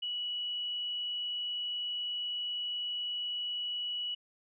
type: tone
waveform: sine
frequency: 2937 Hz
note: F#7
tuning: 13 cents flat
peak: -33 dBFS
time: 0.02-4.15 s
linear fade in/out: 10 ms
effects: none